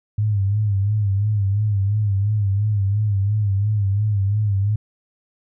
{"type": "tone with vibrato", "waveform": "sine", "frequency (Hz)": 102.2, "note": "G#2", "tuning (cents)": -27, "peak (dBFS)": -16, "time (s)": [0.18, 4.76], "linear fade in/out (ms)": 5, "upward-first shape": "sine", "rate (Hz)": 2.9, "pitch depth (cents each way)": 87, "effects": []}